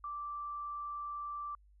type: tone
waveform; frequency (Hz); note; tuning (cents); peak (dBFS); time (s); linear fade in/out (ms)
sine; 1171; D6; -5; -38; 0.04-1.55; 2
effects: added 50 Hz sine -60 dBFS peak until 1.8 s